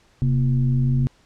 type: tone with frequency modulation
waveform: sine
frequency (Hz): 132.2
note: C3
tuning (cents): +18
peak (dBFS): -16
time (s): 0.22-1.07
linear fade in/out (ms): 0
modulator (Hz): 106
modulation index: 0.65
effects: pink hiss -58 dBFS RMS until 1.25 s + low-pass 7000 Hz 12 dB/octave